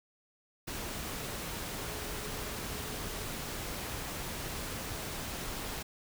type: tone in noise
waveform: sine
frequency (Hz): 421.7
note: G#4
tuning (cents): +26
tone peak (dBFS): -49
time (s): 1.77-3.25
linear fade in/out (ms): 10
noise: pink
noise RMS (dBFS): -39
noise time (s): 0.67-5.83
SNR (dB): -13
effects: none